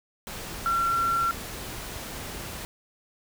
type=tone in noise; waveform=sine; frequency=1362 Hz; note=F6; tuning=44 cents flat; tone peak=-22 dBFS; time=0.66-1.31 s; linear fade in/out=0 ms; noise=pink; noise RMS=-37 dBFS; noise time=0.27-2.65 s; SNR=+12 dB; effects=none